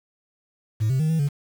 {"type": "tone with pitch steps", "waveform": "sine", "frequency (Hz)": [108.6, 131.7, 156.5, 161.6, 142.8], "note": ["A2", "C3", "D#3", "E3", "D3"], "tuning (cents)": [-22, 12, 10, -34, -48], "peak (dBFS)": -16, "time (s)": [0.8, 1.29], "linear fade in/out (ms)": 20, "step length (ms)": 98, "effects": ["tanh soft clip ceiling -18 dBFS", "7-bit"]}